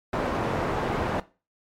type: low-pass noise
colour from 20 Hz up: white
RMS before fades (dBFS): -27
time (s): 0.13-1.2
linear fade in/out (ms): 2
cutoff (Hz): 860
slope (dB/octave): 12
effects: noise-tail reverb RT60 0.3 s tail -17 dB re dry + MP3 96 kbps